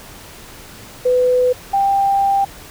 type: tone pair in turn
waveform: sine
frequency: 500 / 790.4 Hz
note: B4 / G5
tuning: +21 / +14 cents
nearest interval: minor sixth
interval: 793 cents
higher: second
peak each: -11 / -12 dBFS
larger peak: first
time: 1.05-1.53 / 1.73-2.45 s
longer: second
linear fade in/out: 10 ms
effects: pink hiss -38 dBFS RMS until 2.7 s